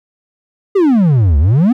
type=exponential two-way sweep; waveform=triangle; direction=down then up; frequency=415.3 to 68.1 to 264.8 Hz; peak=-5 dBFS; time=0.75-1.73 s; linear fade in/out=10 ms; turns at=1.38 s; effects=none